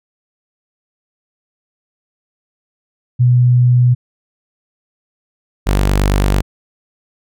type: tone pair in turn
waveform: sine / sawtooth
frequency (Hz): 123.5 / 49.01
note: B2 / G1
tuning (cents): 0 / 0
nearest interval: octave + major third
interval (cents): 1600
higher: first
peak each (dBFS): -7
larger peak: neither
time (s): 3.19-3.95 / 5.66-6.42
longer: neither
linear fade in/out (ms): 20
effects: none